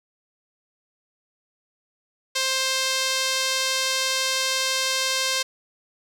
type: tone with band-pass filter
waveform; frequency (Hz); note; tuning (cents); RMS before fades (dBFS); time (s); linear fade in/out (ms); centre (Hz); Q
sawtooth; 526; C5; +9; -24; 2.35-5.43; 10; 4900; 1.1
effects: none